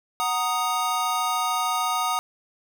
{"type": "chord", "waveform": "square", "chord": "D# minor", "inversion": "first", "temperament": "equal", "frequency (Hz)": [740, 932.3, 1244.5], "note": ["F#5", "A#5", "D#6"], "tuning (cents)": [0, 0, 0], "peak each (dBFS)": [-29, -29, -26], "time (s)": [0.2, 2.19], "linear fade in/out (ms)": 0, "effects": []}